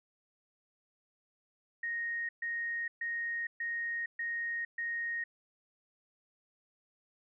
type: tone bursts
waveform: sine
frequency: 1864.7 Hz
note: A#6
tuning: in tune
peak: -33 dBFS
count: 6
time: 1.83-5.24 s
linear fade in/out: 5 ms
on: 460 ms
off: 130 ms
effects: none